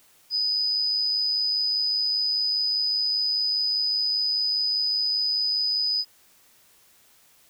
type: tone with amplitude modulation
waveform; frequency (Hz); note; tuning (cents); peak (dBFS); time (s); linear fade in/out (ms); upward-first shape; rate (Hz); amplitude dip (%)
sine; 4987; D#8; +3; -20; 0.3-6.05; 50; sine; 105; 35
effects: white hiss -58 dBFS RMS until 7.49 s